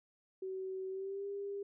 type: tone with pitch glide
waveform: sine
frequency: 378.5 to 400.5 Hz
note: F#4 to G4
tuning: +39 to +37 cents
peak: -38 dBFS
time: 0.42-1.63 s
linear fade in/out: 5 ms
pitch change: +98 cents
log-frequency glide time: 0.89-1.26 s
effects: none

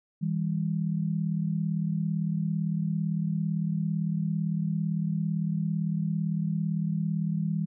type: tone pair together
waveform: sine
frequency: 162.2 / 200 Hz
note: E3 / G3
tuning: -28 / +35 cents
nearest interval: major third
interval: 363 cents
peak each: -27 / -30 dBFS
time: 0.21-7.66 s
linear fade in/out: 20 ms
effects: none

